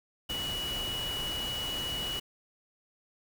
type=tone in noise; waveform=sine; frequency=2931 Hz; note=F#7; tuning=17 cents flat; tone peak=-33 dBFS; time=0.29-2.2 s; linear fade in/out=10 ms; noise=pink; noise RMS=-39 dBFS; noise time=0.29-2.2 s; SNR=+3 dB; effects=none